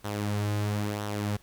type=tone with flanger; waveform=sawtooth; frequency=103.8 Hz; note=G#2; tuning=in tune; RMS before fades=-30 dBFS; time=0.04-1.37 s; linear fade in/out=10 ms; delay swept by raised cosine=0.41 to 4.41 ms; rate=1 Hz; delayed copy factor=-0.5; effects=pink hiss -59 dBFS RMS until 1.42 s